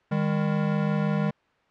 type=tone pair together; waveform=square; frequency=155.56 / 201.4 Hz; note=D#3 / G3; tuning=0 / +47 cents; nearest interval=major third; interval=447 cents; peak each=-26 dBFS; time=0.11-1.31 s; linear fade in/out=10 ms; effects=white hiss -64 dBFS RMS until 1.7 s + low-pass 2000 Hz 12 dB/octave